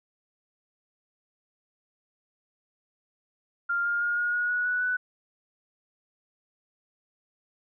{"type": "tone with pitch steps", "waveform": "sine", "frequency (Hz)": [1396.9, 1409.9, 1423, 1436.2, 1449.5, 1463, 1476.5, 1490.3], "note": ["F6", "F6", "F6", "F6", "F#6", "F#6", "F#6", "F#6"], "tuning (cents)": [0, 16, 32, 48, -36, -20, -4, 12], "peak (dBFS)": -24, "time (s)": [3.69, 4.97], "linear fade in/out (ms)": 10, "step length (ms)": 160, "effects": []}